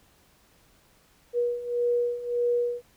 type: beating tone pair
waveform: sine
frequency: 480.3 / 482 Hz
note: B4 / B4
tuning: -48 / -42 cents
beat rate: 1.7 Hz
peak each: -29 / -25 dBFS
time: 1.33-2.82 s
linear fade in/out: 50 ms
effects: pink hiss -61 dBFS RMS until 2.96 s